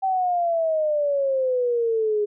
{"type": "exponential sweep", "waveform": "sine", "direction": "down", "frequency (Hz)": [775, 411.7], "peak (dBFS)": -19, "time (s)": [0.02, 2.26], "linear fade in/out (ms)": 20, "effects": []}